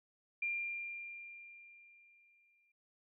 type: tone with exponential decay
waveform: sine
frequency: 2390 Hz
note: D7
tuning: 30 cents sharp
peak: -33 dBFS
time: 0.42-2.72 s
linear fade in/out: 5 ms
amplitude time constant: 500 ms
effects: none